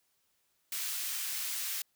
white high-pass noise, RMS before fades -36 dBFS, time 0.72-1.82 s, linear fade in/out 2 ms, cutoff 1700 Hz, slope 12 dB/octave, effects white hiss -75 dBFS RMS until 1.95 s

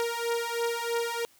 sawtooth beating tone pair, 466.2 / 469.3 Hz, A#4 / A#4, 0 / +12 cents, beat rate 3.1 Hz, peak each -27 dBFS, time 0-1.25 s, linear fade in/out 0 ms, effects white hiss -61 dBFS RMS until 1.39 s

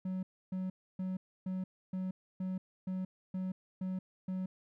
triangle tone bursts, 186.4 Hz, F#3, 13 cents sharp, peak -32 dBFS, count 10, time 0.05-4.46 s, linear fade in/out 5 ms, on 180 ms, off 290 ms, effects none

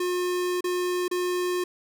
square tone with dropouts, 359 Hz, F4, 48 cents sharp, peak -25 dBFS, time 0-1.64 s, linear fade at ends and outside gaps 5 ms, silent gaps 0.608-0.641 / 1.081-1.112 s, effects none

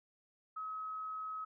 sine tone, 1278 Hz, D#6, 46 cents sharp, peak -39 dBFS, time 0.56-1.45 s, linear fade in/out 10 ms, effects none

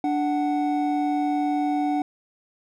triangle tone pair together, 293.7 / 743.5 Hz, D4 / F#5, 0 / +8 cents, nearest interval octave + major third, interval 1608 cents, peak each -21 / -23 dBFS, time 0.04-2.02 s, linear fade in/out 2 ms, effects none

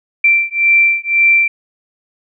sine beating tone pair, 2349 / 2350.9 Hz, D7 / D7, 0 / +1 cents, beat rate 1.9 Hz, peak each -12 dBFS, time 0.24-1.48 s, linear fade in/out 5 ms, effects none

